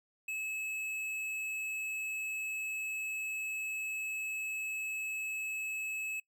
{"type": "tone with tanh clipping", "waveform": "sine", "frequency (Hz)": 2590, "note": "E7", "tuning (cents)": -31, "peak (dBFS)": -37, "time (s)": [0.28, 6.2], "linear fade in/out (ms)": 5, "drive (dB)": 13, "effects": ["noise-tail reverb RT60 0.1 s tail -22 dB re dry"]}